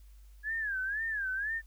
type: tone with vibrato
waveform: sine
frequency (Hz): 1661.2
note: G#6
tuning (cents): 0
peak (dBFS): -31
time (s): 0.43-1.62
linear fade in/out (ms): 50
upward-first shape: sine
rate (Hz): 2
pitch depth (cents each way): 160
effects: added 50 Hz sine -51 dBFS peak until 1.66 s + white hiss -69 dBFS RMS until 1.66 s